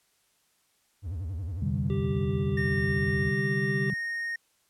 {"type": "tone with vibrato", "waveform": "triangle", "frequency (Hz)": 87.9, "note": "F2", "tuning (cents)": 12, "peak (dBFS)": -29, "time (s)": [1.02, 3.33], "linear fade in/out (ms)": 50, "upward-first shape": "sine", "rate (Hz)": 11, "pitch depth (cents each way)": 250}
{"type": "chord", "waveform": "sine", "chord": "C suspended second", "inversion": "none", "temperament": "just", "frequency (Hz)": [130.81, 147.16, 196.22], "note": ["C3", "D3", "G3"], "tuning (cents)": [0, 4, 2], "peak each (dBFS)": -31, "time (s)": [1.62, 3.94], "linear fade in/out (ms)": 5}
{"type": "harmonic tone", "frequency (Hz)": 391.6, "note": "G4", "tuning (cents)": -2, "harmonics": [1, 3, 5, 7, 9], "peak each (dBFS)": [-32, -50, -54, -53, -54], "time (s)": [1.9, 3.9], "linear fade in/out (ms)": 0}
{"type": "tone with pitch glide", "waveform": "triangle", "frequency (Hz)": [1838, 1854], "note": ["A#6", "A#6"], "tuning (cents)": [-25, -10], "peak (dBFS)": -28, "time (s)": [2.57, 4.36], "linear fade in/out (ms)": 5, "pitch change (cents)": 15, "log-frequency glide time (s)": [2.83, 3.29]}
{"effects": ["white hiss -69 dBFS RMS until 4.69 s", "low-pass 12000 Hz 12 dB/octave"]}